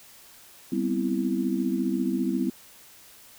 sine chord, C major seventh, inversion second, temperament equal, 196 / 246.9 / 261.6 / 329.6 Hz, G3 / B3 / C4 / E4, 0 / 0 / 0 / 0 cents, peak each -29 dBFS, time 0.72-2.5 s, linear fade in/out 5 ms, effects white hiss -51 dBFS RMS until 3.38 s

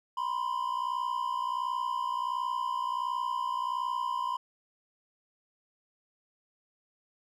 triangle tone pair together, 974 / 1035.4 Hz, B5 / C6, -24 / -18 cents, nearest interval minor second, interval 106 cents, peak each -31 / -30 dBFS, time 0.17-4.37 s, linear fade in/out 5 ms, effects none

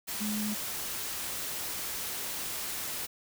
sine tone in noise, 211.3 Hz, G#3, 30 cents sharp, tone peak -31 dBFS, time 0.2-0.55 s, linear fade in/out 20 ms, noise white, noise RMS -36 dBFS, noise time 0.07-3.07 s, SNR +2 dB, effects none

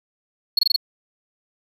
triangle tone bursts, 4337 Hz, C#8, 39 cents flat, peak -12 dBFS, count 5, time 0.57-0.762 s, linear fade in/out 5 ms, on 20 ms, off 23 ms, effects none

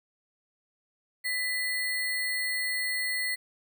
sine tone with sample-and-hold, 1991 Hz, B6, 14 cents sharp, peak -27 dBFS, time 1.24-3.36 s, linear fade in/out 20 ms, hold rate 6300 Hz, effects none

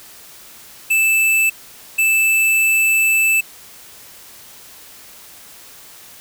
square tone bursts at uneven times, 2637 Hz, E7, in tune, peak -13 dBFS, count 2, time 0.9-1.5 / 1.98-3.41 s, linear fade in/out 10 ms, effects white hiss -41 dBFS RMS until 6.2 s

